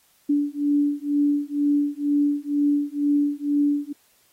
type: beating tone pair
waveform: sine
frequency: 288.5 / 290.6 Hz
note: D4 / D4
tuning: -31 / -18 cents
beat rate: 2.1 Hz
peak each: -22 dBFS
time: 0.29-3.93 s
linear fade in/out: 10 ms
effects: white hiss -61 dBFS RMS until 4.32 s + AAC 48 kbps